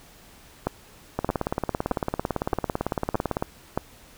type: two click trains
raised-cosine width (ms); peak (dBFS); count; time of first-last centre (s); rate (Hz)
1; -9 / -10; 6 / 41; 0.67-3.776 / 1.19-3.425; 1.61 / 17.9
effects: pink hiss -51 dBFS RMS until 4.17 s